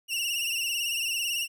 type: tone with vibrato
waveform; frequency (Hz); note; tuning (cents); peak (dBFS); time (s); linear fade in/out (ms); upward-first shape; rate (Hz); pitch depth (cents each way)
sawtooth; 2788; F7; -4; -24; 0.08-1.48; 50; sine; 18; 70
effects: none